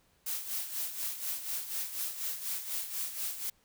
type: noise with tremolo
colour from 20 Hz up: blue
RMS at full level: -34 dBFS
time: 0.26-3.5 s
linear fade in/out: 5 ms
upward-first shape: sine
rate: 4.1 Hz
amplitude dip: 65%
effects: pink hiss -69 dBFS RMS until 3.64 s